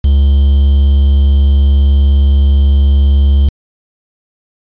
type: tone with quantisation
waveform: triangle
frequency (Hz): 69.6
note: C#2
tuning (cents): +8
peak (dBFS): -3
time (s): 0.04-3.49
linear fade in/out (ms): 5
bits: 5
effects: resampled to 11025 Hz